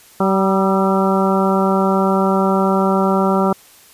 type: harmonic tone with a mistuned harmonic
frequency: 192.2 Hz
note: G3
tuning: 34 cents flat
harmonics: 1 / 2 / 3 / 4 / 5 / 6 / 7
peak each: -16 / -19 / -21 / -22 / -23 / -24 / -24 dBFS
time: 0.2-3.53 s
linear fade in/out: 5 ms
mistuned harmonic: 6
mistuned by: +58 cents
effects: white hiss -46 dBFS RMS until 3.93 s + resampled to 32000 Hz